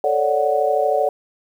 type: chord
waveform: sine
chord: D major seventh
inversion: second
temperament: equal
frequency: 440 / 554.4 / 587.3 / 740 Hz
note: A4 / C#5 / D5 / F#5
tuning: 0 / 0 / 0 / 0 cents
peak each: -22 / -22 / -20 / -20 dBFS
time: 0.04-1.09 s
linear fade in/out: 2 ms
effects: 8-bit